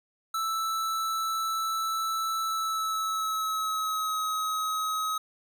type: tone with pitch glide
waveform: square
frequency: 1318.5 to 1271.4 Hz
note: E6 to D#6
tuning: 0 to +37 cents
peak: -28 dBFS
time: 0.34-5.18 s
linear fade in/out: 5 ms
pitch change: -63 cents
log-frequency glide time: 2.44-4.18 s
effects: none